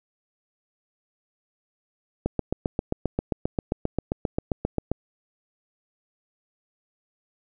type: click train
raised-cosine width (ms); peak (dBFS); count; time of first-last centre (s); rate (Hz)
2; -10; 21; 2.26-4.916; 7.53
effects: none